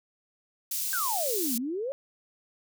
white high-pass noise, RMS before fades -31 dBFS, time 0.71-1.58 s, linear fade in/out 5 ms, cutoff 5200 Hz, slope 12 dB/octave
sine exponential two-way sweep, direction down then up, 1597 to 223.7 to 572 Hz, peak -29 dBFS, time 0.93-1.92 s, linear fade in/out 0 ms, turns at 1.56 s
effects none

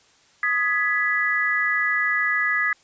sine chord, G# minor, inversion second, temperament equal with one note detuned, 1244.5 / 1677.6 / 1975.5 Hz, D#6 / G#6 / B6, 0 / +17 / 0 cents, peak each -27 / -23 / -22 dBFS, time 0.43-2.73 s, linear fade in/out 2 ms, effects white hiss -57 dBFS RMS until 2.83 s + resampled to 16000 Hz

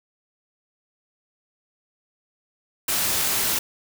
white noise, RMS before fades -23 dBFS, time 2.88-3.59 s, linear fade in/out 5 ms, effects none

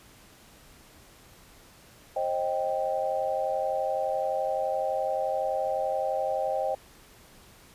sine chord, C minor, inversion none, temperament equal with one note detuned, 530.6 / 622.3 / 784 Hz, C5 / Eb5 / G5, +24 / 0 / 0 cents, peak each -30 dBFS, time 2.16-6.75 s, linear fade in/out 5 ms, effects pink hiss -54 dBFS RMS until 7.74 s + resampled to 32000 Hz

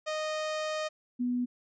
sawtooth / sine tone pair in turn, 619 / 246.1 Hz, D#5 / B3, -9 / -6 cents, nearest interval octave + major third, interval 1597 cents, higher first, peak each -27 dBFS, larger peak neither, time 0.06-0.89 / 1.19-1.46 s, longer first, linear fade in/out 20 ms, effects resampled to 16000 Hz

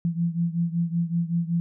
sine beating tone pair, 168 / 173.3 Hz, E3 / F3, +33 / -13 cents, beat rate 5.3 Hz, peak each -24 / -27 dBFS, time 0.05-1.6 s, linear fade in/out 0 ms, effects none

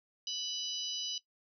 harmonic tone, 989 Hz, B5, 2 cents sharp, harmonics 3 / 4 / 5 / 6, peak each -39 / -42 / -40 / -43 dBFS, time 0.27-1.18 s, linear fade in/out 2 ms, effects noise-tail reverb RT60 0.1 s tail -17 dB re dry

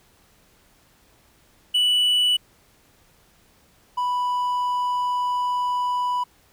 triangle tone pair in turn, 2960 / 987.8 Hz, F#7 / B5, 0 / 0 cents, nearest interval octave + perfect fifth, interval 1900 cents, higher first, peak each -15 / -19 dBFS, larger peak first, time 1.74-2.37 / 3.97-6.24 s, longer second, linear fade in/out 10 ms, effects pink hiss -58 dBFS RMS until 6.52 s

